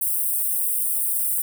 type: high-pass noise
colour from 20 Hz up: white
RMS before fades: -23 dBFS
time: 0.01-1.42 s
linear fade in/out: 5 ms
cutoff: 8400 Hz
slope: 96 dB/octave
effects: none